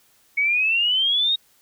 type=exponential sweep; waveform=sine; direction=up; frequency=2218 to 3782 Hz; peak=-17 dBFS; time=0.37-1.36 s; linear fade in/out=10 ms; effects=white hiss -59 dBFS RMS until 1.61 s